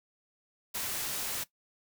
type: noise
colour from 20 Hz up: white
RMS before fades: -35 dBFS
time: 0.74-1.44 s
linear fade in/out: 10 ms
effects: noise-tail reverb RT60 0.1 s tail -17 dB re dry